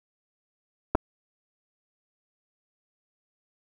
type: clicks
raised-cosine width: 1 ms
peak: -8 dBFS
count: 2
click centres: 0.95 / 0.953 s
effects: 8-bit